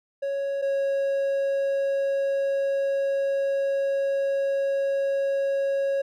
triangle tone pair in turn, 554.4 / 550.6 Hz, C#5 / C#5, 0 / -12 cents, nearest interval unison, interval 12 cents, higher first, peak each -23 / -20 dBFS, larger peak second, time 0.22-0.62 / 0.62-6.02 s, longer second, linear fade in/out 10 ms, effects none

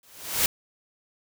white noise with exponential growth, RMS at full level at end -19 dBFS, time 0.03-0.46 s, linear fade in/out 2 ms, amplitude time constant 93 ms, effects none

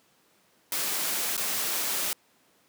white noise with dropouts, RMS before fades -29 dBFS, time 0.72-2.13 s, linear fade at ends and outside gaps 1 ms, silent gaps 1.367-1.377 s, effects pink hiss -64 dBFS RMS until 2.68 s + high-pass 200 Hz 12 dB/octave

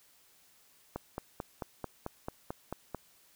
click train, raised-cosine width 1 ms, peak -22 dBFS, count 10, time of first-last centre 0.96-2.947 s, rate 4.53 Hz, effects white hiss -64 dBFS RMS until 3.35 s

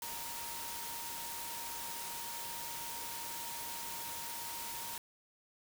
sine tone in noise, 932 Hz, A#5, 1 cent flat, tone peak -47 dBFS, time 0.02-4.98 s, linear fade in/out 2 ms, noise white, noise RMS -43 dBFS, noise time 0.02-4.98 s, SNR -7 dB, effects none

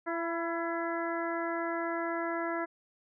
harmonic tone with a mistuned harmonic, 336 Hz, E4, 33 cents sharp, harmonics 1 / 2 / 3 / 4 / 5 / 6, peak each -35 / -36 / -39 / -39 / -40 / -44 dBFS, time 0.06-2.66 s, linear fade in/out 20 ms, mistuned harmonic 3, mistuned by -28 cents, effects none

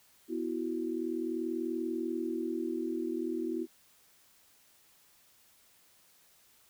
sine chord, B suspended fourth, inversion none, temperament equal, 246.9 / 329.6 / 370 Hz, B3 / E4 / F#4, 0 / 0 / 0 cents, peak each -38 / -34 / -37 dBFS, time 0.28-3.67 s, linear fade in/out 50 ms, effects white hiss -64 dBFS RMS until 6.69 s

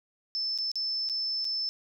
sine tone with dropouts, 5274 Hz, E8, in tune, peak -28 dBFS, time 0.35-1.69 s, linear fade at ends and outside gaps 0 ms, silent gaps 0.577-0.586 / 0.716-0.756 / 1.089-1.097 / 1.445-1.451 s, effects 11-bit

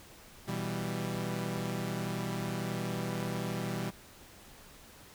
sawtooth chord, E minor, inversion second, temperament equal, 123.47 / 164.81 / 196 Hz, B2 / E3 / G3, 0 / 0 / 0 cents, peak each -34 / -34 / -33 dBFS, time 0.47-3.91 s, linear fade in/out 20 ms, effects pink hiss -54 dBFS RMS until 5.14 s

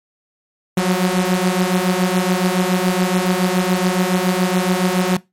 sawtooth beating tone pair, 179.6 / 186.7 Hz, F3 / F#3, +49 / +16 cents, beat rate 7.1 Hz, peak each -13 dBFS, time 0.77-5.17 s, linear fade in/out 5 ms, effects noise-tail reverb RT60 0.2 s tail -20 dB re dry + MP3 64 kbps

